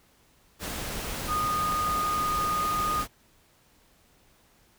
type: tone in noise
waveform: sine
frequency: 1232 Hz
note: D#6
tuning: 17 cents flat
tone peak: -25 dBFS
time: 1.27-3.05 s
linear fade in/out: 50 ms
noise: pink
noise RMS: -34 dBFS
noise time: 0.59-3.08 s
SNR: +6 dB
effects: pink hiss -62 dBFS RMS until 4.78 s